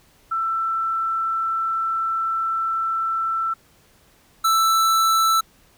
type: tone pair in turn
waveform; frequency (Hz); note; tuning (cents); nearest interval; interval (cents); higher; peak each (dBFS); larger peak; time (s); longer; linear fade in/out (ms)
sine / square; 1334 / 1323.3; E6 / E6; +20 / +6; unison; 14; first; -20 / -16; second; 0.31-3.54 / 4.44-5.41; first; 10
effects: pink hiss -56 dBFS RMS until 5.77 s